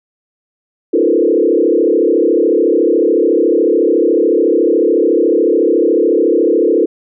sine tone with frequency modulation, 397.4 Hz, G4, 24 cents sharp, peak -8 dBFS, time 0.93-6.86 s, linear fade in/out 10 ms, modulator 33.9 Hz, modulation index 2.8, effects none

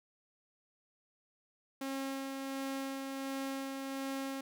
sawtooth tone with tremolo, 270.6 Hz, C#4, 42 cents flat, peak -32 dBFS, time 1.81-4.41 s, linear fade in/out 5 ms, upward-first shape sine, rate 1.4 Hz, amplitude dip 30%, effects none

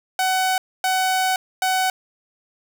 sawtooth tone bursts at uneven times, 750 Hz, F#5, 23 cents sharp, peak -14 dBFS, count 3, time 0.19-0.58 / 0.84-1.36 / 1.62-1.9 s, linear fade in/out 2 ms, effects none

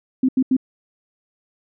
sine tone bursts, 260 Hz, C4, 11 cents flat, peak -13 dBFS, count 3, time 0.23-0.567 s, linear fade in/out 5 ms, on 57 ms, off 83 ms, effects none

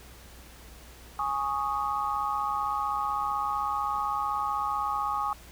sine chord, Ab suspended fourth, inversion none, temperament equal, 830.6 / 1108.7 / 1244.5 Hz, Ab5 / Db6 / Eb6, 0 / 0 / 0 cents, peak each -31 dBFS, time 1.19-5.33 s, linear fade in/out 2 ms, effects added 60 Hz sine -50 dBFS peak until 5.51 s + pink hiss -51 dBFS RMS until 5.51 s

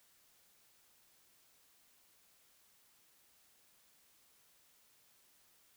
silence, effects white hiss -69 dBFS RMS until 5.76 s

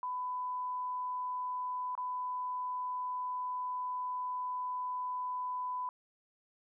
sine tone with dropouts, 1000 Hz, B5, 21 cents sharp, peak -34 dBFS, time 0.03-5.89 s, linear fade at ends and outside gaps 1 ms, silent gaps 1.952-1.977 s, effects none

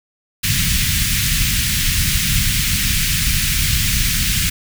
pink band-stop noise, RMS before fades -17 dBFS, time 0.43-4.5 s, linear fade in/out 10 ms, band 180 to 1900 Hz, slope 24 dB/octave, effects none

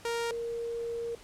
sawtooth / sine tone pair in turn, 466.7 / 466.7 Hz, A#4 / A#4, +2 / +2 cents, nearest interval unison, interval 0 cents, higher neither, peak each -26 / -32 dBFS, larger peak first, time 0.05-0.31 / 0.31-1.15 s, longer second, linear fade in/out 2 ms, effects pink hiss -53 dBFS RMS until 1.23 s + low-pass 10000 Hz 12 dB/octave

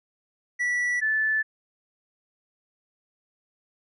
triangle / sine tone pair in turn, 1950 / 1746.9 Hz, B6 / A6, -23 / -13 cents, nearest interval major second, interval 190 cents, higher first, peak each -21 dBFS, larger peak neither, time 0.59-1.01 / 1.01-1.43 s, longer neither, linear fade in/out 20 ms, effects resampled to 24000 Hz

